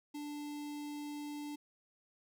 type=tone with notch filter; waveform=square; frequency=293.7 Hz; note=D4; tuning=in tune; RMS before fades=-43 dBFS; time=0.14-1.56 s; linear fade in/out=10 ms; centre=1500 Hz; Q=1.6; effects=none

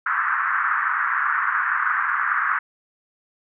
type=band-pass noise; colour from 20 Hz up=white; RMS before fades=-22 dBFS; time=0.06-2.59 s; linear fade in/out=5 ms; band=1100 to 1700 Hz; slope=48 dB/octave; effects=none

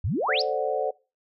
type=exponential sweep; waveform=sine; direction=up; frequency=73.42 to 5588 Hz; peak=-23 dBFS; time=0.04-0.42 s; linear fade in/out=5 ms
type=chord; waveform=sine; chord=D dominant seventh; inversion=second; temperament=equal; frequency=440 / 523.3 / 587.3 / 740 Hz; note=A4 / C5 / D5 / F#5; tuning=0 / 0 / 0 / 0 cents; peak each=-29 dBFS; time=0.28-0.91 s; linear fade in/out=10 ms
effects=noise-tail reverb RT60 0.3 s tail -22 dB re dry

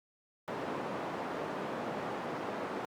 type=band-pass noise; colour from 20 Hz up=white; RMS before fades=-38 dBFS; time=0.48-2.85 s; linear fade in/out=0 ms; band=160 to 840 Hz; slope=12 dB/octave; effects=high-pass 100 Hz 12 dB/octave + Opus 48 kbps

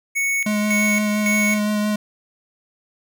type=tone with tremolo; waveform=square; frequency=2217 Hz; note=C#7; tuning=in tune; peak=-19 dBFS; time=0.15-1.6 s; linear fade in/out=20 ms; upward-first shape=square; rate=1.8 Hz; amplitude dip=70%
type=tone with vibrato; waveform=square; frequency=210 Hz; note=G#3; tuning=19 cents sharp; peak=-19 dBFS; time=0.46-1.96 s; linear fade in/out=5 ms; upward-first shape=sine; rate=5.8 Hz; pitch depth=12 cents each way
effects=none

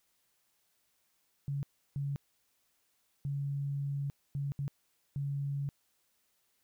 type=tone bursts at uneven times; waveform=sine; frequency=140.7 Hz; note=C#3; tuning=26 cents sharp; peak=-32 dBFS; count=6; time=1.48-1.63 / 1.96-2.16 / 3.25-4.1 / 4.35-4.52 / 4.59-4.68 / 5.16-5.69 s; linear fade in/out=0 ms; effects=white hiss -75 dBFS RMS until 6.63 s

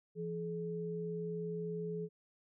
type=tone pair together; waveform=sine; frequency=169.02 / 425.9 Hz; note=E3 / G#4; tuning=+44 / +44 cents; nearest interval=octave + major third; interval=1600 cents; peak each=-40 / -39 dBFS; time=0.15-2.09 s; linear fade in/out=50 ms; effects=none

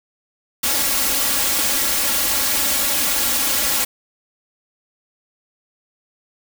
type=noise with comb filter; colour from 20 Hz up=white; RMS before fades=-19 dBFS; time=0.63-3.85 s; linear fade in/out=10 ms; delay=3.6 ms; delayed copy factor=+0.85; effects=none

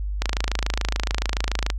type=click train; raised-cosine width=0.2 ms; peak=-6 dBFS; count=41; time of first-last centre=0.22-1.701 s; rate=27 Hz; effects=added 50 Hz sine -24 dBFS peak until 1.78 s

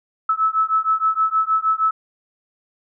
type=beating tone pair; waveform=sine; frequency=1300 / 1306.4 Hz; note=E6 / E6; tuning=-24 / -16 cents; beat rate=6.4 Hz; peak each=-19 dBFS; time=0.29-1.91 s; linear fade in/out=5 ms; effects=none

